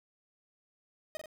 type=tone with echo; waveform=45% pulse; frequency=622.3 Hz; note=D#5; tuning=in tune; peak=-37 dBFS; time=1.15-1.17 s; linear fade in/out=0 ms; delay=44 ms; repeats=2; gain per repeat=-4 dB; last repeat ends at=1.258 s; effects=none